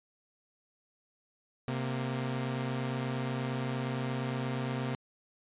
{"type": "tone pair together", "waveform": "sawtooth", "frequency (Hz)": [130.82, 233.1], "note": ["C3", "A#3"], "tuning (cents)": [0, 0], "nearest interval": "minor seventh", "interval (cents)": 1000, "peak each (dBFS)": [-29, -33], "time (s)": [1.68, 4.95], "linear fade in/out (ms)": 0, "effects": ["resampled to 8000 Hz"]}